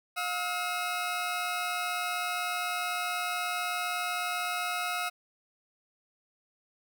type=tone pair together; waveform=20% pulse; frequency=711.7 / 1284 Hz; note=F5 / E6; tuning=+33 / -46 cents; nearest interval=minor seventh; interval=1021 cents; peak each=-28 / -28 dBFS; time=0.16-5.1 s; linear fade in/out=20 ms; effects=none